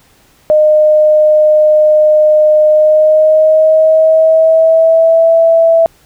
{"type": "tone with pitch glide", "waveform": "sine", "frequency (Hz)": [612, 659.7], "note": ["D#5", "E5"], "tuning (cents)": [-29, 1], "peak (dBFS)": -4, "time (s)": [0.5, 5.86], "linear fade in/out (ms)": 0, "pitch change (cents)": 130, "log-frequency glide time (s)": [2.67, 5.32], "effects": ["pink hiss -48 dBFS RMS until 6.05 s"]}